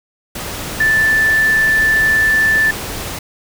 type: tone in noise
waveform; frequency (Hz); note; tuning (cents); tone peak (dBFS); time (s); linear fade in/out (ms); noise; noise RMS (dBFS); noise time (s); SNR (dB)
sine; 1760; A6; 0; -10; 0.8-2.71; 5; pink; -25; 0.35-3.19; +12
effects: none